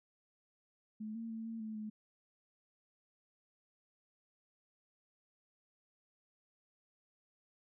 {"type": "tone with pitch steps", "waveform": "sine", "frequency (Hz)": [215.7, 228, 223.8, 226.6, 218.2, 214.3], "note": ["A3", "A#3", "A3", "A#3", "A3", "A3"], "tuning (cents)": [-34, -38, 30, -49, -14, -45], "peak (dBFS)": -40, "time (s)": [1, 1.9], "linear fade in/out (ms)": 10, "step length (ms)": 150, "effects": []}